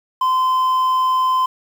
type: tone with quantisation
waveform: triangle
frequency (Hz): 1030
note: C6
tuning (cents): -28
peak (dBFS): -12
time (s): 0.21-1.46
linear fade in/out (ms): 5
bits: 7
effects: none